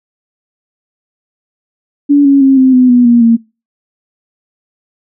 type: tone with pitch steps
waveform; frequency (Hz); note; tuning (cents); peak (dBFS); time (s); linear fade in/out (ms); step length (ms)
sine; 286.4 / 277.6 / 269.1 / 260.8 / 252.8 / 245 / 237.5 / 230.2; D4 / C#4 / C4 / C4 / B3 / B3 / A#3 / A#3; -43 / +3 / +49 / -5 / +41 / -14 / +33 / -22; -3; 2.09-3.37; 20; 160
effects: noise-tail reverb RT60 0.3 s tail -25 dB re dry